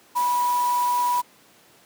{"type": "tone in noise", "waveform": "sine", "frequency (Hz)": 978, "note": "B5", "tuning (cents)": -17, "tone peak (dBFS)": -19, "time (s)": [0.15, 1.22], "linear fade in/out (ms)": 20, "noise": "white", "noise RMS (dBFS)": -35, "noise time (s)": [0.15, 1.22], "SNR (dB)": 13, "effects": ["pink hiss -54 dBFS RMS until 1.85 s", "high-pass 200 Hz 12 dB/octave"]}